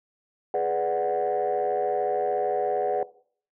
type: chord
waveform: sine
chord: G# half-diminished seventh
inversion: none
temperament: equal with one note detuned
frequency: 416.7 / 493.9 / 587.3 / 740 Hz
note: G#4 / B4 / D5 / F#5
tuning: +6 / 0 / 0 / 0 cents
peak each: -27 / -27 / -28 / -25 dBFS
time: 0.54-3.03 s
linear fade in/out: 2 ms
effects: noise-tail reverb RT60 0.5 s tail -18 dB re dry + tanh soft clip ceiling -17 dBFS